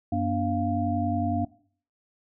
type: tone cluster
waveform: sine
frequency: 94.7 / 239.7 / 290.5 / 697 Hz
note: F#2 / A#3 / D4 / F5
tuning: +41 / +48 / -19 / -4 cents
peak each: -29 dBFS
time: 0.12-1.45 s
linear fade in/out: 5 ms
effects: noise-tail reverb RT60 0.5 s tail -19 dB re dry